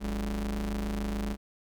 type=ring-modulated tone; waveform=40% pulse; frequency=77 Hz; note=D#2; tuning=17 cents flat; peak=-26 dBFS; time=0-1.37 s; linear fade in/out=50 ms; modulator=129 Hz; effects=none